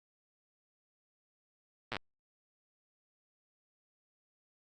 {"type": "slowing click train", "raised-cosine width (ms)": 0.3, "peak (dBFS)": -20, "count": 6, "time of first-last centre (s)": [1.92, 1.967], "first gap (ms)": 8, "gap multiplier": 1.08, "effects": ["Opus 48 kbps"]}